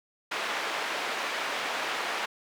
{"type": "band-pass noise", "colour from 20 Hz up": "white", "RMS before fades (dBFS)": -32, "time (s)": [0.31, 2.26], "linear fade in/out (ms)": 10, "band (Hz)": [440, 2300], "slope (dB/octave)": 12, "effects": []}